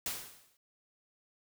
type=noise with exponential decay; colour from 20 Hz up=white; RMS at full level=-34 dBFS; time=0.06-0.57 s; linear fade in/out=2 ms; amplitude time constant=110 ms; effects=none